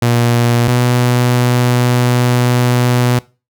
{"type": "tone pair in turn", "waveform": "sawtooth", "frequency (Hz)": [119.3, 123.08], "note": ["A#2", "B2"], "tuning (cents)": [41, -5], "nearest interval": "minor second", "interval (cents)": 54, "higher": "second", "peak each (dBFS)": -6, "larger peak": "neither", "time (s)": [[0.02, 0.68], [0.68, 3.19]], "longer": "second", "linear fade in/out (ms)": 5, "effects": ["noise-tail reverb RT60 0.3 s tail -21 dB re dry"]}